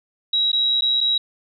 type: tone with dropouts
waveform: sine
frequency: 3857 Hz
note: B7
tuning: 42 cents flat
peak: -16 dBFS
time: 0.33-1.18 s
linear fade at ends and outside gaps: 5 ms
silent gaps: 0.518-0.529 / 0.81-0.82 / 1.006-1.01 s
effects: none